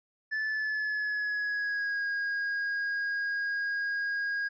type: tone with pitch glide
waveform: triangle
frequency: 1743 to 1635.7 Hz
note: A6 to G#6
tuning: -17 to -27 cents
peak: -27 dBFS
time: 0.31-4.49 s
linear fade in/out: 20 ms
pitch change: -110 cents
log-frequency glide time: 0.46-2.06 s
effects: resampled to 16000 Hz